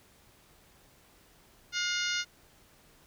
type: harmonic tone with a mistuned harmonic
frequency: 716 Hz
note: F5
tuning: 43 cents sharp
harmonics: 2 / 3 / 4 / 5 / 6 / 7 / 8 / 9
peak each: -34 / -36 / -37 / -38 / -39 / -39 / -40 / -41 dBFS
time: 1.72-2.25 s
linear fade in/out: 50 ms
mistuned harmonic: 3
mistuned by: -33 cents
effects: pink hiss -61 dBFS RMS until 3.06 s